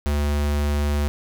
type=tone; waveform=square; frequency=73 Hz; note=D2; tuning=10 cents flat; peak=-20 dBFS; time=0.06-1.08 s; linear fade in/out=0 ms; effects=none